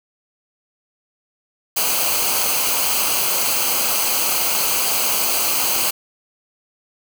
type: noise with comb filter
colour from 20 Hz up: white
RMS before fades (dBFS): -19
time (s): 1.76-5.91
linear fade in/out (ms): 10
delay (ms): 0.55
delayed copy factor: -0.65
effects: none